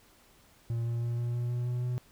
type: tone with pitch steps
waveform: triangle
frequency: 116.54 / 117.55 / 118.58 / 119.61 / 120.65 / 121.7 / 122.76 / 123.83 Hz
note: A#2 / A#2 / A#2 / A#2 / B2 / B2 / B2 / B2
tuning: 0 / +15 / +30 / +45 / -40 / -25 / -10 / +5 cents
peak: -27 dBFS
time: 0.7-1.98 s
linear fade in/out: 0 ms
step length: 160 ms
effects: pink hiss -61 dBFS RMS until 2.11 s